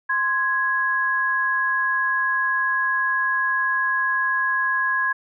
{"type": "tone pair together", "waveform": "sine", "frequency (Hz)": [1044.8, 1663], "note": ["C6", "G#6"], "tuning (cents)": [-3, 2], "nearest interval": "minor sixth", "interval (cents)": 805, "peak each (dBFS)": [-24, -20], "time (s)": [0.09, 5.13], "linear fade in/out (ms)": 10, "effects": []}